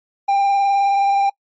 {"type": "tone with vibrato", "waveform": "triangle", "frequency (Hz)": 795, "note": "G5", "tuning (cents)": 24, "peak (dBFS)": -11, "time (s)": [0.28, 1.3], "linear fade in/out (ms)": 10, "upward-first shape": "triangle", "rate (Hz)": 19, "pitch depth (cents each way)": 21, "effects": ["noise-tail reverb RT60 0.1 s tail -26 dB re dry", "MP3 32 kbps"]}